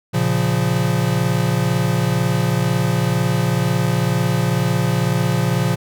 square chord, Bb minor, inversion none, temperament equal, 116.54 / 138.59 / 174.61 Hz, Bb2 / Db3 / F3, 0 / 0 / 0 cents, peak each -21 dBFS, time 0.13-5.76 s, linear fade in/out 20 ms, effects none

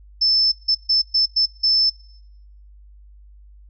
sine tone bursts at uneven times, 5274 Hz, E8, in tune, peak -14 dBFS, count 6, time 0.21-0.52 / 0.68-0.75 / 0.89-1.02 / 1.14-1.26 / 1.36-1.46 / 1.63-1.9 s, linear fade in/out 10 ms, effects noise-tail reverb RT60 0.8 s tail -22 dB re dry + added 50 Hz sine -43 dBFS peak until 3.69 s

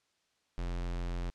square tone, 43.65 Hz, F1, in tune, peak -34 dBFS, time 0.58-1.3 s, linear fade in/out 0 ms, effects white hiss -75 dBFS RMS until 1.34 s + low-pass 6000 Hz 12 dB/octave

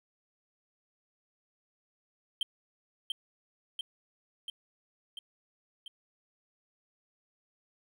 triangle tone with echo, 3136 Hz, G7, in tune, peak -26 dBFS, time 2.41-2.43 s, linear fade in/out 2 ms, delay 690 ms, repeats 5, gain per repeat -3 dB, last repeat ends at 5.88 s, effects none

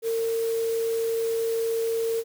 sine tone in noise, 455.6 Hz, A#4, 40 cents flat, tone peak -23 dBFS, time 0.02-2.24 s, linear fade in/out 50 ms, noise white, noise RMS -40 dBFS, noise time 0.02-2.24 s, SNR +14 dB, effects none

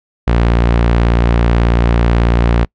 sawtooth tone, 58.27 Hz, A#1, in tune, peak -5 dBFS, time 0.27-2.65 s, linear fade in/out 10 ms, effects noise-tail reverb RT60 0.1 s tail -26 dB re dry + low-pass 3000 Hz 12 dB/octave

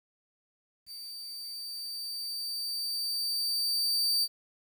40% pulse tone with level ramp, 4627 Hz, D8, 27 cents flat, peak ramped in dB -40 to -23 dBFS, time 0.86-4.28 s, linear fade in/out 50 ms, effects 10-bit

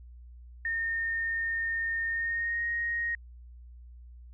sine tone with pitch glide, 1829 to 1870.7 Hz, A#6 to A#6, -33 to +6 cents, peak -28 dBFS, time 0.65-3.15 s, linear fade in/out 2 ms, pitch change +39 cents, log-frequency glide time 2.08-2.65 s, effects added 60 Hz sine -46 dBFS peak until 4.33 s

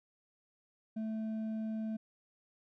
sine tone with hard clipping, 219.6 Hz, A3, 3 cents flat, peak -36 dBFS, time 0.96-1.97 s, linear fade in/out 10 ms, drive 4 dB, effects none

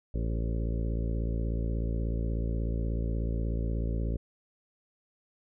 harmonic tone with a mistuned harmonic, 56.5 Hz, A1, 47 cents sharp, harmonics 1 / 2 / 3 / 4 / 5 / 6 / 7 / 8 / 9 / 10, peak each -29 / -35 / -39 / -41 / -43 / -45 / -46 / -47 / -48 / -49 dBFS, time 0.14-4.17 s, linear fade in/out 5 ms, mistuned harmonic 8, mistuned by -28 cents, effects none

